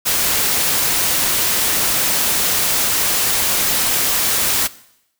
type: noise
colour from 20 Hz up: white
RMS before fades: -17 dBFS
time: 0.05-4.68 s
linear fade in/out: 20 ms
effects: noise-tail reverb RT60 0.8 s tail -19 dB re dry